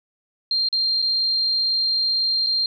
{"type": "tone with dropouts", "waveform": "sine", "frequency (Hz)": 4186, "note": "C8", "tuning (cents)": 0, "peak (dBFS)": -18, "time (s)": [0.51, 2.66], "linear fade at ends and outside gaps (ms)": 2, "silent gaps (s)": [[0.687, 0.727], [1.019, 1.024], [2.464, 2.468]], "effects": []}